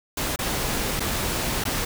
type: noise with dropouts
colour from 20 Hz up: pink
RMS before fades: -26 dBFS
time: 0.17-1.85 s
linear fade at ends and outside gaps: 5 ms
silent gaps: 0.361-0.389 / 0.997-1.003 / 1.64-1.652 s
effects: none